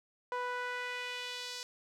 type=tone with band-pass filter sweep; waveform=sawtooth; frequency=493.9 Hz; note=B4; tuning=in tune; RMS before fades=-39 dBFS; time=0.32-1.63 s; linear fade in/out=0 ms; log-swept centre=1000 to 5100 Hz; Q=1.6; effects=none